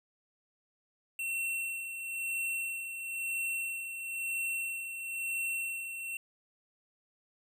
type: tone with tremolo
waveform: square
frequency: 2713 Hz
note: E7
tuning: 49 cents sharp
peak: -32 dBFS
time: 1.19-6.17 s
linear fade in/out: 2 ms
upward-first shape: sine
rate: 1 Hz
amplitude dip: 55%
effects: none